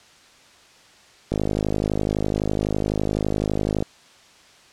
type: click train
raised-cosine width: 2 ms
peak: -9 dBFS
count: 131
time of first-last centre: 1.32-3.825 s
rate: 51.9 Hz
effects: white hiss -51 dBFS RMS until 4.72 s + low-pass 6000 Hz 12 dB/octave